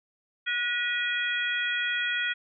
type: tone cluster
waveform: sine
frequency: 1457 / 1914 / 2475 / 3301 Hz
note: F#6 / A#6 / D#7 / G#7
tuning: -27 / +45 / -10 / -11 cents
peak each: -30 / -30 / -33 / -33 dBFS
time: 0.46-2.34 s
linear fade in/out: 20 ms
effects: none